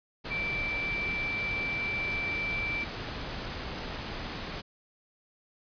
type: tone in noise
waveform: sine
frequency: 2336 Hz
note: D7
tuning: 10 cents flat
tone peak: -30 dBFS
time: 0.3-2.85 s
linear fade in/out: 20 ms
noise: pink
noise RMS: -37 dBFS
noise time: 0.24-4.62 s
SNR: +4 dB
effects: resampled to 11025 Hz